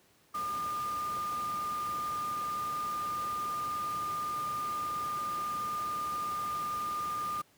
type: tone in noise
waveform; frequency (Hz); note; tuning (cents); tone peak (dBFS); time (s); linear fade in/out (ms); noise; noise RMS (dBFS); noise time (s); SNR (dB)
sine; 1209; D6; +50; -32; 0.34-7.42; 10; pink; -45; 0.34-7.42; +10
effects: pink hiss -65 dBFS RMS until 7.57 s + high-pass 100 Hz 12 dB/octave